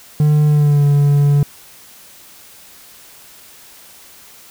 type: tone with pitch glide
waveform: triangle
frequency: 150 to 143.64 Hz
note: D3 to D3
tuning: +37 to -38 cents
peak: -7 dBFS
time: 0.2-1.43 s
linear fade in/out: 2 ms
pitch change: -75 cents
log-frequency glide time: 0.47-0.84 s
effects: white hiss -42 dBFS RMS until 4.5 s